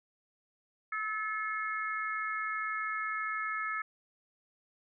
harmonic tone, 432.3 Hz, A4, 31 cents flat, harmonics 3 / 4 / 5, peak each -35 / -37 / -39 dBFS, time 0.92-3.82 s, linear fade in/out 5 ms, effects none

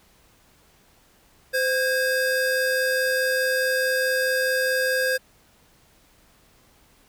square tone pair together, 515.1 / 1630 Hz, C5 / G#6, -27 / -33 cents, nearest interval octave + minor sixth, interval 1994 cents, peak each -24 dBFS, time 1.53-5.18 s, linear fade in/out 20 ms, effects pink hiss -58 dBFS RMS until 7.08 s

